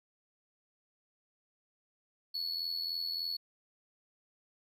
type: tone with amplitude modulation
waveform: triangle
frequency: 4400 Hz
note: C#8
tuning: 14 cents flat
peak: -30 dBFS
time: 2.34-3.37 s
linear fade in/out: 10 ms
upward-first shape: sine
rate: 83.4 Hz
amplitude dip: 60%
effects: none